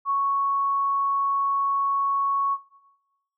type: tone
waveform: sine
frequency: 1108.7 Hz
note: C#6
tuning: in tune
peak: -20 dBFS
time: 0.05-2.58 s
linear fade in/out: 50 ms
effects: noise-tail reverb RT60 1.0 s tail -17 dB re dry